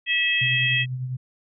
harmonic tone, 648 Hz, E5, 30 cents flat, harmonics 3 / 4 / 5, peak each -24 / -22 / -25 dBFS, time 0.06-0.86 s, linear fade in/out 50 ms
sine tone with tremolo, 127.7 Hz, C3, 42 cents flat, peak -24 dBFS, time 0.41-1.17 s, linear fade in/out 10 ms, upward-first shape triangle, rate 10 Hz, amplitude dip 50%
effects none

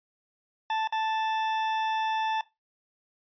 40% pulse tone with dropouts, 880 Hz, A5, in tune, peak -25 dBFS, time 0.7-2.41 s, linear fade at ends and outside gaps 2 ms, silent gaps 0.874-0.924 s, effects noise-tail reverb RT60 0.2 s tail -18 dB re dry + resampled to 11025 Hz

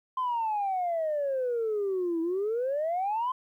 sine exponential two-way sweep, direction down then up, 1045 to 323.9 to 1045 Hz, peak -25 dBFS, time 0.17-3.32 s, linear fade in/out 5 ms, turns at 2.21 s, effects tanh soft clip ceiling -23 dBFS + 11-bit

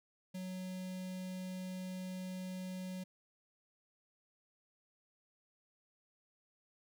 square tone with notch filter, 185 Hz, F#3, in tune, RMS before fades -43 dBFS, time 0.34-3.04 s, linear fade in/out 10 ms, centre 1200 Hz, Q 0.95, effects none

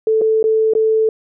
sine tone with dropouts, 440 Hz, A4, in tune, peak -11 dBFS, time 0.07-1.09 s, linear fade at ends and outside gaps 2 ms, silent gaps 0.213-0.217 / 0.428-0.44 / 0.736-0.751 s, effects none

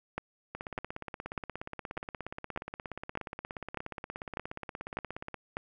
two click trains, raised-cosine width 0.5 ms, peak -23 / -18 dBFS, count 82 / 10, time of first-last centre 0.55-5.343 / 0.18-5.569 s, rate 16.9 / 1.67 Hz, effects none

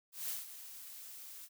blue noise with ADSR envelope, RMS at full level -38 dBFS, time 0.12-1.49 s, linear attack 170 ms, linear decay 160 ms, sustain -12 dB, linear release 48 ms, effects none

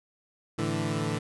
20% pulse chord, A suspended fourth, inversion none, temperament equal with one note detuned, 109.68 / 146.83 / 164.81 Hz, A2 / D3 / E3, -5 / 0 / 0 cents, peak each -27 dBFS, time 0.58-1.19 s, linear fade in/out 10 ms, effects resampled to 24000 Hz

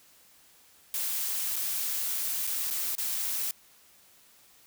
blue noise with dropouts, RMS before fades -31 dBFS, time 0.94-3.51 s, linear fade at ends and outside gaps 1 ms, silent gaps 1.559-1.563 / 2.469-2.473 / 2.703-2.708 / 2.952-2.982 s, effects white hiss -59 dBFS RMS until 4.66 s

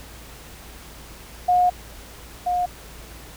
sine tone pair in turn, 720 / 716 Hz, F#5 / F5, -47 / +43 cents, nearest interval unison, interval 10 cents, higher first, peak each -14 / -19 dBFS, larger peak first, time 1.48-1.7 / 2.46-2.66 s, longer first, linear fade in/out 10 ms, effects added 56 Hz sine -43 dBFS peak until 3.36 s + pink hiss -43 dBFS RMS until 3.36 s

